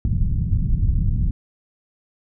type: low-pass noise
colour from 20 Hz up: pink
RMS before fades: -19 dBFS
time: 0.05-1.31 s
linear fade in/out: 2 ms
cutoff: 160 Hz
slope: 24 dB/octave
effects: none